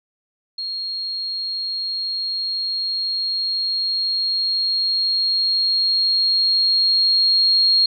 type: tone with level ramp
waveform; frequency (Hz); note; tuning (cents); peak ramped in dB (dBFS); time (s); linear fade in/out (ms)
sine; 4262; C8; +31; -24 to -12; 0.58-7.86; 5
effects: none